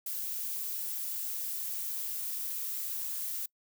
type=noise with high-pass filter sweep; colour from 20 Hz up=violet; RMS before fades=-36 dBFS; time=0.06-3.46 s; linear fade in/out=5 ms; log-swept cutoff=510 to 1000 Hz; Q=1.6; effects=noise-tail reverb RT60 0.1 s tail -25 dB re dry